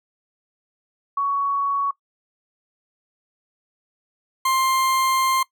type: tone pair in turn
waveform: sine / 40% pulse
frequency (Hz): 1119 / 1053.4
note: C#6 / C6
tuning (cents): +16 / +11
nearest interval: minor second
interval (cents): 105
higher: first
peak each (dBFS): -19 / -17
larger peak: second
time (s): 1.17-1.91 / 4.45-5.43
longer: second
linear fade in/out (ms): 5
effects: noise-tail reverb RT60 0.1 s tail -20 dB re dry